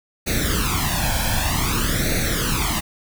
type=noise with flanger; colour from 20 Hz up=pink; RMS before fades=-21 dBFS; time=0.26-2.81 s; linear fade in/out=20 ms; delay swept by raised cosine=0.48 to 1.25 ms; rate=0.53 Hz; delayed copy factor=+0.85; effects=none